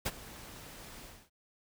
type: noise with ADSR envelope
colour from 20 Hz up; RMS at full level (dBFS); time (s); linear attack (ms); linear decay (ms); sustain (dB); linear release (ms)
pink; -31; 0.05-1.3; 15; 39; -18; 280
effects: none